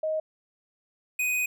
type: tone pair in turn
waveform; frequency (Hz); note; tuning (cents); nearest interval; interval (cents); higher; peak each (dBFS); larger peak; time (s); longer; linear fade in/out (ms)
sine / square; 627 / 2495; D#5 / D#7; +13 / +4; 2 octaves; 2391; second; -25; neither; 0.03-0.2 / 1.19-1.46; second; 5
effects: none